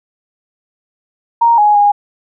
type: tone with pitch steps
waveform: sine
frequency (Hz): 933 / 835 / 820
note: A#5 / G#5 / G#5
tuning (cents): +1 / +9 / -22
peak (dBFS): -6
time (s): 1.41-1.92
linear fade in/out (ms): 10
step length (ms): 170
effects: none